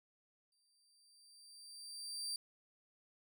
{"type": "tone with exponential growth", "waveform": "30% pulse", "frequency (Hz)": 4689, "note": "D8", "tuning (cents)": -4, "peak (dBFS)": -35, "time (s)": [0.52, 2.36], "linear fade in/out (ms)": 2, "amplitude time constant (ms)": 400, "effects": []}